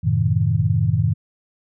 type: chord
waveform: sine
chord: F# diminished seventh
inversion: none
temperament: equal with one note detuned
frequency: 92.5 / 110 / 130.81 / 157.37 Hz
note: F#2 / A2 / C3 / Eb3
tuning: 0 / 0 / 0 / +20 cents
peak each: -22 / -19 / -23 / -21 dBFS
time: 0.03-1.14 s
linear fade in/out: 20 ms
effects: none